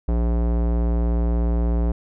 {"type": "tone with low-pass filter", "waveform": "square", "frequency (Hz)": 58.27, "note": "A#1", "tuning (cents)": 0, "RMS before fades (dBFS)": -20, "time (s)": [0.08, 1.92], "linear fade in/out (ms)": 5, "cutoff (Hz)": 660, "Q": 0.87, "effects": []}